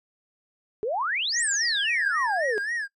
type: exponential two-way sweep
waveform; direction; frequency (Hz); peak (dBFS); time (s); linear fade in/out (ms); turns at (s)
sine; up then down; 404.5 to 8880 to 404.5; -24; 0.83-2.58; 0; 1.44
type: tone with vibrato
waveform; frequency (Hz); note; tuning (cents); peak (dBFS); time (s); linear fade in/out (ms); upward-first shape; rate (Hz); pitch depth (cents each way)
triangle; 1750; A6; -10; -25; 1.32-2.88; 50; sine; 3.7; 150
effects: noise-tail reverb RT60 0.1 s tail -19 dB re dry + resampled to 24000 Hz